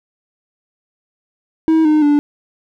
triangle tone with pitch steps, 320.3 / 305.8 / 292 Hz, E4 / D#4 / D4, -50 / -30 / -10 cents, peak -7 dBFS, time 1.68-2.19 s, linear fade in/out 0 ms, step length 170 ms, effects none

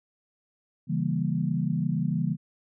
sine chord, C# diminished seventh, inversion none, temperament equal, 138.59 / 164.81 / 196 / 233.1 Hz, C#3 / E3 / G3 / Bb3, 0 / 0 / 0 / 0 cents, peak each -30 / -27 / -31 / -32 dBFS, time 0.87-2.37 s, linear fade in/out 50 ms, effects none

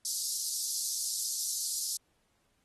pink high-pass noise, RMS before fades -33 dBFS, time 0.05-1.97 s, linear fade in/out 2 ms, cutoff 4500 Hz, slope 48 dB/octave, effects pink hiss -74 dBFS RMS until 2.64 s + AAC 32 kbps

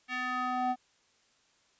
square tone with band-pass filter sweep, 251.8 Hz, B3, 34 cents sharp, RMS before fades -32 dBFS, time 0.08-0.76 s, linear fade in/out 50 ms, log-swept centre 2200 to 690 Hz, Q 2.4, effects white hiss -68 dBFS RMS until 1.79 s + resampled to 16000 Hz

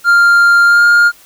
triangle tone with pitch glide, 1396.9 to 1413.1 Hz, F6 to F6, 0 to +20 cents, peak -3 dBFS, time 0.04-1.12 s, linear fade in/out 50 ms, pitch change +20 cents, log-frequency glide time 0.66-0.84 s, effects white hiss -43 dBFS RMS until 1.25 s

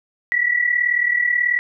sine tone pair together, 1937.1 / 1975.5 Hz, B6 / B6, -34 / 0 cents, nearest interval unison, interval 34 cents, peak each -17 / -21 dBFS, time 0.32-1.59 s, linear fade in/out 0 ms, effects none

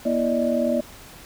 sine tone cluster, 241.3 / 328.6 / 586 / 626 Hz, B3 / E4 / D5 / D#5, -40 / -5 / -4 / +10 cents, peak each -23 / -29 / -23 / -26 dBFS, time 0.05-0.81 s, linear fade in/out 10 ms, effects pink hiss -44 dBFS RMS until 1.25 s

